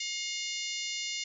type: harmonic tone with a mistuned harmonic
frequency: 714 Hz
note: F5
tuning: 38 cents sharp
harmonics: 3 / 4 / 5 / 6 / 7 / 8 / 9 / 10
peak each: -39 / -40 / -41 / -42 / -42 / -43 / -44 / -44 dBFS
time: 0-1.24 s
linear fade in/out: 5 ms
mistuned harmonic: 9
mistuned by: -18 cents
effects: none